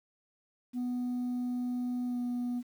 sine tone with pitch glide, 246.9 to 244.3 Hz, B3 to B3, 0 to -19 cents, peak -28 dBFS, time 0.73-2.63 s, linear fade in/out 50 ms, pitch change -19 cents, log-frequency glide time 2.06-2.18 s, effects tanh soft clip ceiling -30 dBFS + 10-bit

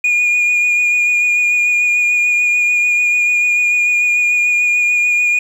sine tone with vibrato, 2440 Hz, D#7, 34 cents flat, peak -8 dBFS, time 0.04-5.39 s, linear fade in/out 5 ms, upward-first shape sine, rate 6.8 Hz, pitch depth 18 cents each way, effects tanh soft clip ceiling -10 dBFS + 7-bit

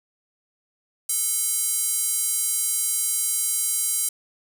square tone with high-pass filter, 440 Hz, A4, in tune, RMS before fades -24 dBFS, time 1.09-4.09 s, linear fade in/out 5 ms, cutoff 8800 Hz, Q 2, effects none

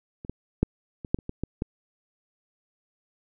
clicks, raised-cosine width 3 ms, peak -26 / -18 / -7 / -23 / -8 / -28 / -19 / -15 / -14 dBFS, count 9, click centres 0.249 / 0.296 / 0.63 / 1.048 / 1.145 / 1.188 / 1.294 / 1.436 / 1.621 s, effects none

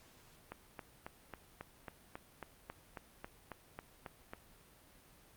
click train, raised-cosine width 0.5 ms, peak -29 dBFS, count 15, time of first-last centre 0.52-4.335 s, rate 3.67 Hz, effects pink hiss -63 dBFS RMS until 5.36 s + Opus 48 kbps

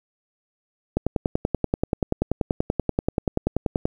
click train, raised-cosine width 2 ms, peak -7 dBFS, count 31, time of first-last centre 0.97-3.855 s, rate 10.4 Hz, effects 8-bit

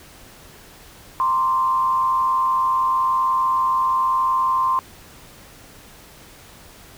sine tone with frequency modulation, 1046.5 Hz, C6, in tune, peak -16 dBFS, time 1.2-4.79 s, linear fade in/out 0 ms, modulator 111 Hz, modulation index 0.51, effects pink hiss -45 dBFS RMS until 6.97 s

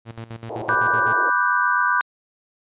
sawtooth tone with tremolo, 114.2 Hz, A#2, 35 cents flat, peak -27 dBFS, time 0.05-1.17 s, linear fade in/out 50 ms, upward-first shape square, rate 7.9 Hz, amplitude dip 80%
pink band-pass noise, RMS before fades -31 dBFS, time 0.49-1.3 s, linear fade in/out 5 ms, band 340 to 900 Hz, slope 48 dB/octave
sine chord, G major seventh, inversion first, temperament equal, 987.8 / 1174.7 / 1480 / 1568 Hz, B5 / D6 / F#6 / G6, 0 / 0 / 0 / 0 cents, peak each -22 dBFS, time 0.69-2.01 s, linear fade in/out 0 ms
effects resampled to 8000 Hz

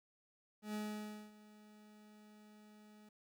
40% pulse tone with ADSR envelope, 211.5 Hz, G#3, 32 cents sharp, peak -38 dBFS, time 0.62-3.09 s, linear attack 120 ms, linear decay 570 ms, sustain -20 dB, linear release 4 ms, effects 13-bit

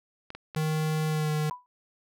clicks, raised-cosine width 0.3 ms, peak -24 dBFS, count 3, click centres 0.304 / 0.35 / 0.548 s
square tone with pitch glide, 155.8 to 152.77 Hz, D#3 to D#3, +3 to -31 cents, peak -26 dBFS, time 0.56-1.5 s, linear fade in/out 5 ms, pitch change -34 cents, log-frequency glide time 1.08-1.3 s
sine tone with exponential decay, 990 Hz, B5, 4 cents sharp, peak -29 dBFS, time 1.51-1.66 s, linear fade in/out 0 ms, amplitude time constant 32 ms
effects none

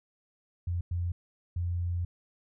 sine tone bursts at uneven times, 87.31 Hz, F2, in tune, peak -28 dBFS, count 3, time 0.67-0.81 / 0.91-1.12 / 1.56-2.05 s, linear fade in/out 5 ms, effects none

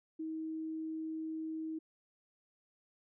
sine tone, 318 Hz, D#4, 38 cents sharp, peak -37 dBFS, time 0.19-1.79 s, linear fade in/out 10 ms, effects none

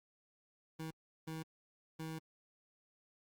25% pulse tone bursts at uneven times, 159.8 Hz, D#3, 47 cents sharp, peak -38 dBFS, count 3, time 0.79-0.91 / 1.27-1.43 / 1.99-2.19 s, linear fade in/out 10 ms, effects Opus 48 kbps

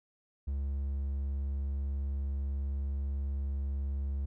triangle tone, 69.2 Hz, C#2, 2 cents flat, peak -29 dBFS, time 0.47-4.26 s, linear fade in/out 10 ms, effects none

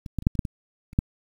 clicks, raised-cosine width 5 ms, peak -23 / -14 / -25 / -6 / -23 / -7 / -18 / -30 / -7 dBFS, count 9, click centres 0.062 / 0.187 / 0.224 / 0.269 / 0.353 / 0.392 / 0.452 / 0.931 / 0.989 s, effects 8-bit

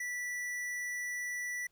sine tone with tanh clipping, 1963 Hz, B6, 11 cents flat, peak -37 dBFS, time 0-1.67 s, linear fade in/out 5 ms, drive 15 dB, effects pink hiss -75 dBFS RMS until 1.71 s

